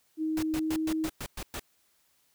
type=tone with pitch glide; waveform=sine; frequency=314.8 to 316.8 Hz; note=D#4 to D#4; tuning=+20 to +31 cents; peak=-27 dBFS; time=0.17-1.1 s; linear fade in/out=50 ms; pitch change=+11 cents; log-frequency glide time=0.58-0.86 s
type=noise bursts; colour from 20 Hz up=pink; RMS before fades=-37 dBFS; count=8; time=0.37-1.596 s; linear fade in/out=2 ms; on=57 ms; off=110 ms
effects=white hiss -69 dBFS RMS until 2.34 s